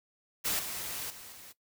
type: noise with level steps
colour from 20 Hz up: white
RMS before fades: -31 / -38 / -48 / -50 dBFS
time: 0.44-1.53 s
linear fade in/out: 20 ms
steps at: 0.59 / 1.1 / 1.32 s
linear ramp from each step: 2 ms
effects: noise-tail reverb RT60 0.1 s tail -17 dB re dry